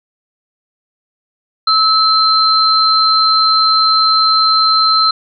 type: tone pair together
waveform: sine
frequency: 1300 / 4115 Hz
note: E6 / C8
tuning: -24 / -30 cents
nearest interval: octave + minor sixth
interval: 1994 cents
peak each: -11 dBFS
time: 1.67-5.11 s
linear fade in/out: 5 ms
effects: none

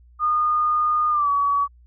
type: tone with pitch glide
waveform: sine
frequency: 1223 to 1134.5 Hz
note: D#6 to C#6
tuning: -30 to +40 cents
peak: -17 dBFS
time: 0.19-1.68 s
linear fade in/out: 50 ms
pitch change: -130 cents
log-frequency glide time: 1.1-1.3 s
effects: added 60 Hz sine -48 dBFS peak until 1.86 s

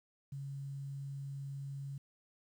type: tone with quantisation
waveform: sine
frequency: 138.59 Hz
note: C#3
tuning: in tune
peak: -40 dBFS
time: 0.32-1.98 s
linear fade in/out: 5 ms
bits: 11
effects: none

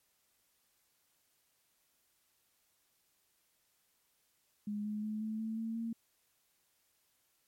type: tone with pitch steps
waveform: sine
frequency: 207.7 / 211.1 / 214.5 / 218 / 221.6 / 225.2 / 228.9 Hz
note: G#3 / G#3 / A3 / A3 / A3 / A3 / A#3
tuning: 0 / +29 / -44 / -16 / +13 / +40 / -31 cents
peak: -35 dBFS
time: 4.67-5.93 s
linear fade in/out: 5 ms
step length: 180 ms
effects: white hiss -75 dBFS RMS until 7.47 s + MP3 64 kbps

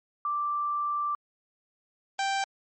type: tone pair in turn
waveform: sine / sawtooth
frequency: 1174.7 / 784 Hz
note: D6 / G5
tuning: 0 / 0 cents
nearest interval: perfect fifth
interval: 700 cents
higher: first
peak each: -26 / -22 dBFS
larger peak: second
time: 0.25-1.15 / 2.19-2.44 s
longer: first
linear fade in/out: 2 ms
effects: MP3 32 kbps

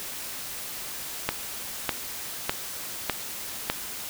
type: click train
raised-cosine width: 0.3 ms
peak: -7 dBFS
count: 5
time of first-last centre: 1.29-3.7 s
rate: 1.66 Hz
effects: white hiss -36 dBFS RMS until 4.09 s

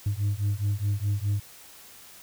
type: beating tone pair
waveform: sine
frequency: 99.6 / 104.4 Hz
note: G2 / G#2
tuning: +28 / +10 cents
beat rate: 4.8 Hz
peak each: -25 dBFS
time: 0.06-1.4 s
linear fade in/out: 5 ms
effects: tanh soft clip ceiling -21 dBFS + white hiss -49 dBFS RMS until 2.22 s

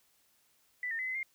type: tone with pitch steps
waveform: sine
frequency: 1985 / 1823 / 2025 / 2039 / 2116 Hz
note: B6 / A#6 / B6 / C7 / C7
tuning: +8 / -39 / +43 / -45 / +19 cents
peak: -33 dBFS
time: 0.83-1.23 s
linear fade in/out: 2 ms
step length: 80 ms
effects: white hiss -70 dBFS RMS until 1.34 s

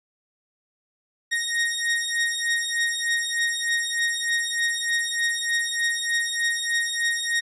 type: beating tone pair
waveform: sawtooth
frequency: 1864.7 / 1868 Hz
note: A#6 / A#6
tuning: 0 / +3 cents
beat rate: 3.3 Hz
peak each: -22 dBFS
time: 1.31-7.41 s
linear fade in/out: 20 ms
effects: resampled to 24000 Hz

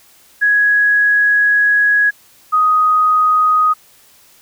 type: tone pair in turn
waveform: sine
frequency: 1668 / 1249.6 Hz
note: G#6 / D#6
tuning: +7 / +7 cents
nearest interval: perfect fourth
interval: 500 cents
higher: first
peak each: -9 dBFS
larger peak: neither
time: 0.41-2.11 / 2.52-3.74 s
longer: first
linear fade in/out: 20 ms
effects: white hiss -48 dBFS RMS until 4.41 s

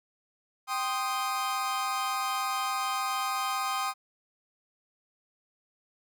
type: chord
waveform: 40% pulse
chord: C minor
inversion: second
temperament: equal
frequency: 784 / 1046.5 / 1244.5 Hz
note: G5 / C6 / Eb6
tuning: 0 / 0 / 0 cents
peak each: -33 / -33 / -31 dBFS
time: 0.67-3.94 s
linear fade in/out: 50 ms
effects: none

